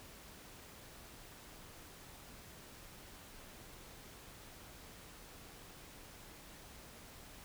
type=silence; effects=pink hiss -55 dBFS RMS until 7.44 s